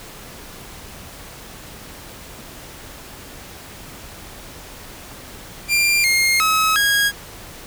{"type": "tone with pitch steps", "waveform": "sawtooth", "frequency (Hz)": [2384, 2132, 1282, 1642], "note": ["D7", "C7", "E6", "G#6"], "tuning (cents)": [25, 32, -49, -20], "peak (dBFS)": -11, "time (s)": [5.68, 7.12], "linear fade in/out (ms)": 50, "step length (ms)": 360, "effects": ["pink hiss -38 dBFS RMS until 7.66 s"]}